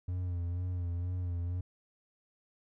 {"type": "tone with vibrato", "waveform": "triangle", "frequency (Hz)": 88.5, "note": "F2", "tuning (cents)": 23, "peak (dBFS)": -30, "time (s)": [0.08, 1.61], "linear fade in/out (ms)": 5, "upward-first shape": "sine", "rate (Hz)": 2.1, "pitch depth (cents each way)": 46, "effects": []}